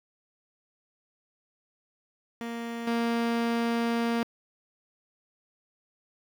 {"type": "tone with level steps", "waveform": "sawtooth", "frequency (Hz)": 233.1, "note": "A#3", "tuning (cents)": 0, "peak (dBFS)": [-29, -21], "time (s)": [2.41, 4.23], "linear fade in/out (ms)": 0, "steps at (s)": 2.87, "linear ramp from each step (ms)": 5, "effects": ["low-pass 4000 Hz 12 dB/octave", "8-bit"]}